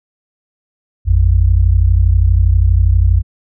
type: tone pair together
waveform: sine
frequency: 55.18 / 87.6 Hz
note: A1 / F2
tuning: +6 / +6 cents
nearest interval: minor sixth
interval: 800 cents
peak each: -10 dBFS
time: 1.05-3.23 s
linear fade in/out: 50 ms
effects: none